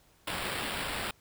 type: noise with sample-and-hold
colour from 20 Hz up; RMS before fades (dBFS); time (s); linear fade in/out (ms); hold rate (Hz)
white; -35; 0.27-1.11; 5; 6300
effects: pink hiss -64 dBFS RMS until 1.2 s